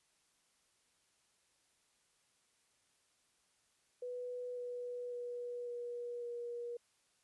sine tone with pitch steps, 493.9 / 489.6 / 485.4 / 481.2 / 477.1 Hz, B4 / B4 / B4 / B4 / A#4, 0 / -15 / -30 / -45 / +40 cents, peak -40 dBFS, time 4.02-6.77 s, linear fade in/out 5 ms, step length 550 ms, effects white hiss -75 dBFS RMS until 7.23 s + resampled to 24000 Hz

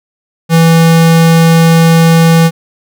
square tone, 164.81 Hz, E3, in tune, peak -4 dBFS, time 0.49-2.51 s, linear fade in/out 50 ms, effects none

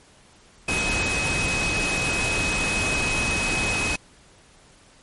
sine tone in noise, 2540 Hz, D#7, 35 cents sharp, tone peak -24 dBFS, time 0.68-3.96 s, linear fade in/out 5 ms, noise pink, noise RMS -26 dBFS, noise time 0.68-3.96 s, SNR -1 dB, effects pink hiss -53 dBFS RMS until 5.02 s + MP3 48 kbps

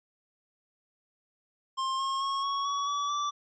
square tone with pitch steps, 1060 / 1076.7 / 1093.6 / 1110.8 / 1128.2 / 1146 / 1164 Hz, C6 / C6 / C#6 / C#6 / C#6 / D6 / D6, +22 / +49 / -24 / +3 / +30 / -43 / -16 cents, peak -29 dBFS, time 1.77-3.31 s, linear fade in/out 20 ms, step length 220 ms, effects resampled to 16000 Hz

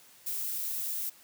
violet noise, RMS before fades -34 dBFS, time 0.26-1.1 s, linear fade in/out 10 ms, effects white hiss -57 dBFS RMS until 1.23 s + high-pass 60 Hz 12 dB/octave

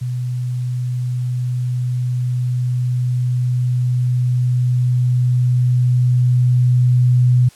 sine tone with level ramp, 124.4 Hz, B2, 13 cents sharp, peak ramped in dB -19 to -9 dBFS, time 0.01-7.49 s, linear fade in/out 10 ms, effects white hiss -47 dBFS RMS until 7.55 s + low-pass 10000 Hz 12 dB/octave

